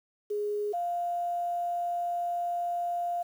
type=tone pair in turn; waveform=sine; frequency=415.2 / 698.3 Hz; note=G#4 / F5; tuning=0 / 0 cents; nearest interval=major sixth; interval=900 cents; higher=second; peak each=-28 dBFS; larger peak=neither; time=0.3-0.73 / 0.73-3.23 s; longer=second; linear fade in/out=10 ms; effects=9-bit